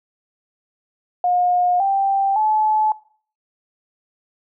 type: tone with pitch steps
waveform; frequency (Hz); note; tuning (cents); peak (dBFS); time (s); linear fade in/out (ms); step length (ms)
sine; 716 / 785.3 / 861.4; F5 / G5 / A5; +43 / +3 / -37; -15; 1.24-2.92; 2; 560
effects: noise-tail reverb RT60 0.5 s tail -21 dB re dry